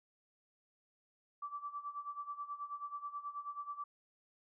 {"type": "tone with tremolo", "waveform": "sine", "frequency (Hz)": 1161, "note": "D6", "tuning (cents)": -20, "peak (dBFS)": -38, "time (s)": [1.42, 3.84], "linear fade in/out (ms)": 5, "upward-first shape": "sine", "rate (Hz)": 9.3, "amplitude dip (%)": 80, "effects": []}